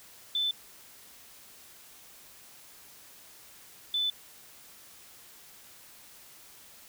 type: tone pair in turn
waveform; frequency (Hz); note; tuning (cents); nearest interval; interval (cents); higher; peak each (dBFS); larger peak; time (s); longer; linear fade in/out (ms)
sine; 3520 / 3506; A7 / A7; 0 / -7; unison; 7; first; -26; neither; 0.35-0.51 / 3.94-4.1; neither; 2
effects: white hiss -53 dBFS RMS until 6.88 s